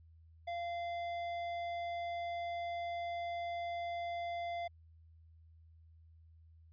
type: tone with hard clipping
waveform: sine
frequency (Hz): 690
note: F5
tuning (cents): -21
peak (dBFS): -39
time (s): 0.47-4.68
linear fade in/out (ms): 10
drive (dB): 10
effects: added 81 Hz sine -58 dBFS peak until 6.72 s + resampled to 11025 Hz